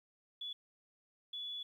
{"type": "tone bursts at uneven times", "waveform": "sine", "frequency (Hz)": 3423, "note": "A7", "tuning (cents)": -48, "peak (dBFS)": -40, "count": 2, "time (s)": [[0.41, 0.53], [1.33, 1.63]], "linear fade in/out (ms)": 5, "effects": ["12-bit"]}